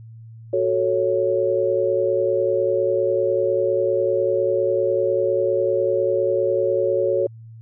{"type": "chord", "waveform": "sine", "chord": "F# minor", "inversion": "none", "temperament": "equal", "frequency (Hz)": [370, 440, 554.4], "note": ["F#4", "A4", "C#5"], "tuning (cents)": [0, 0, 0], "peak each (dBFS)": [-22, -23, -20], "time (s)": [0.53, 7.27], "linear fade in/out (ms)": 5, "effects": ["added 113 Hz sine -38 dBFS peak until 7.61 s"]}